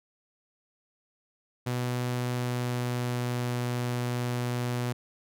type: tone with pitch glide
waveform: sawtooth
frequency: 123.47 to 122.4 Hz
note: B2 to B2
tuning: 0 to -15 cents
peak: -24 dBFS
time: 1.66-4.93 s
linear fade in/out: 10 ms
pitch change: -15 cents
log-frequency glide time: 2.14-3.5 s
effects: none